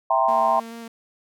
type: chord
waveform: sine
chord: C dominant seventh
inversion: first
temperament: equal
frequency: 659.3 / 784 / 932.3 / 1046.5 Hz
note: E5 / G5 / Bb5 / C6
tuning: 0 / 0 / 0 / 0 cents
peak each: -22 dBFS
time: 0.1-0.6 s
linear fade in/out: 5 ms
type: tone with vibrato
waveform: sawtooth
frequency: 230 Hz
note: A#3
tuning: 23 cents flat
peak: -31 dBFS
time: 0.28-0.88 s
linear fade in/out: 5 ms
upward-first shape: square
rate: 4.6 Hz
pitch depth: 11 cents each way
effects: none